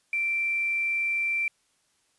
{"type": "tone with quantisation", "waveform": "sine", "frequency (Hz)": 2349, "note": "D7", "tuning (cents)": 0, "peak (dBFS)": -24, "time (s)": [0.13, 1.48], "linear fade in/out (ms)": 2, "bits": 8, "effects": ["white hiss -69 dBFS RMS until 2.18 s", "resampled to 24000 Hz"]}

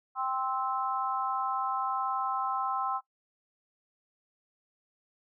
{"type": "chord", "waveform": "sine", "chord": "C major", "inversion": "second", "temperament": "just", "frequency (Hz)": [784.9, 1046.5, 1308.1], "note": ["G5", "C6", "E6"], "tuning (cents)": [2, 0, -14], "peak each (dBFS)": -33, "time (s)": [0.15, 3.01], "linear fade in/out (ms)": 50, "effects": ["noise-tail reverb RT60 0.1 s tail -17 dB re dry"]}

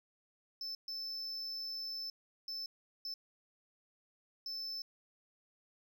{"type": "tone bursts at uneven times", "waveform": "triangle", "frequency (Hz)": 5274, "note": "E8", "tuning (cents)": 0, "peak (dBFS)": -38, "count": 5, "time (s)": [[0.61, 0.75], [0.88, 2.1], [2.48, 2.66], [3.05, 3.14], [4.46, 4.82]], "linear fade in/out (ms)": 2, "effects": []}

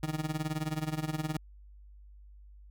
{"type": "tone with tremolo", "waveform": "30% pulse", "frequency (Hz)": 155.2, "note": "D#3", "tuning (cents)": -4, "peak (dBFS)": -26, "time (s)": [0.03, 1.37], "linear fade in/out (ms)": 2, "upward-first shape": "sine", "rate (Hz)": 19, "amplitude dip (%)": 85, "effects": ["added 50 Hz sine -50 dBFS peak until 2.7 s"]}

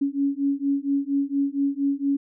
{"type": "beating tone pair", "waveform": "sine", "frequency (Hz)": [277.2, 281.5], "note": ["C#4", "C#4"], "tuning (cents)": [0, 27], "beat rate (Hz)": 4.3, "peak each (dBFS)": [-24, -24], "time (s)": [0.01, 2.17], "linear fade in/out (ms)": 10, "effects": []}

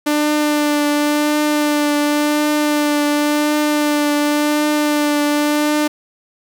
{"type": "tone with vibrato", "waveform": "sawtooth", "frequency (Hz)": 296.5, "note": "D4", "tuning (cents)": 17, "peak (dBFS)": -10, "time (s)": [0.06, 5.88], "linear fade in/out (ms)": 10, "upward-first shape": "triangle", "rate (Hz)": 0.92, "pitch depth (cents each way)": 21, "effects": ["8-bit"]}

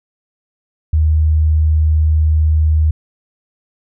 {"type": "tone", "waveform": "sine", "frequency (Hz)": 77.78, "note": "D#2", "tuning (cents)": 0, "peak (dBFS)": -9, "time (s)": [0.93, 2.91], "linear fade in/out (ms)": 5, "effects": []}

